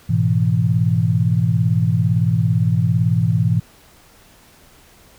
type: chord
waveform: sine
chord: E major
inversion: first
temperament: equal with one note detuned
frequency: 105.7 / 123.47 / 164.81 Hz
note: G#2 / B2 / E3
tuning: +31 / 0 / 0 cents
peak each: -18 dBFS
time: 0.09-3.6 s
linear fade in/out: 10 ms
effects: pink hiss -49 dBFS RMS until 5.18 s